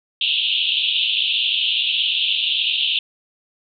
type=band-pass noise; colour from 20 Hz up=pink; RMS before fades=-20 dBFS; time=0.21-2.99 s; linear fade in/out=2 ms; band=2700 to 3700 Hz; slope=96 dB/octave; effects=none